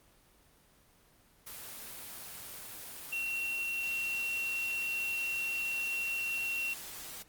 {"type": "tone in noise", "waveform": "sine", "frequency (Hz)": 2731, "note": "F7", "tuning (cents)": -39, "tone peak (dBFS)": -32, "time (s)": [3.12, 6.74], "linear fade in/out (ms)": 10, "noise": "white", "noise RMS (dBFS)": -45, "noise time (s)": [1.46, 7.23], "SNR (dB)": 10, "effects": ["pink hiss -64 dBFS RMS until 7.28 s", "Opus 24 kbps"]}